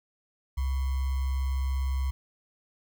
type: tone with sample-and-hold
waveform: sine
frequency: 66.5 Hz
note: C2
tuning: 29 cents sharp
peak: -25 dBFS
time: 0.57-2.11 s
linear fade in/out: 10 ms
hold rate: 1050 Hz
effects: none